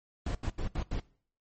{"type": "noise bursts at uneven times", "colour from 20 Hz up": "brown", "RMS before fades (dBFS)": -32, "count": 5, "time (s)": [[0.26, 0.35], [0.43, 0.5], [0.58, 0.68], [0.75, 0.83], [0.91, 1]], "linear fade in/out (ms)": 5, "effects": ["noise-tail reverb RT60 0.5 s tail -21 dB re dry", "MP3 32 kbps"]}